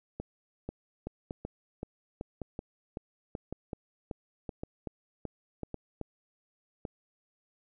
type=two click trains; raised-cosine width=2 ms; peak=-23 / -23 dBFS; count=7 / 15; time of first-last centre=0.2-6.852 / 0.69-6.013 s; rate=0.902 / 2.63 Hz; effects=none